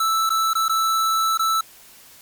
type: tone with dropouts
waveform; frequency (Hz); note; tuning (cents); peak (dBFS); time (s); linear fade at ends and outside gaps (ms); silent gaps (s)
square; 1318.5; E6; 0; -18; 0-1.61; 5; 0.294-0.302 / 0.534-0.552 / 0.683-0.694 / 1.375-1.393
effects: white hiss -47 dBFS RMS until 2.21 s + MP3 96 kbps